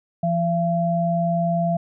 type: tone pair together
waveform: sine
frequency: 170 / 680 Hz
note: F3 / F5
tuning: -46 / -46 cents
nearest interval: 2 octaves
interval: 2400 cents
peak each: -21 dBFS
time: 0.23-1.77 s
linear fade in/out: 5 ms
effects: none